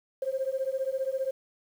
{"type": "beating tone pair", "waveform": "sine", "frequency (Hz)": [523.3, 538.3], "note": ["C5", "C5"], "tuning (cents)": [0, 49], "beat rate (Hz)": 15, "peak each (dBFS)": -30, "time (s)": [0.22, 1.31], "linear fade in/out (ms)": 5, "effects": ["tanh soft clip ceiling -20 dBFS", "9-bit"]}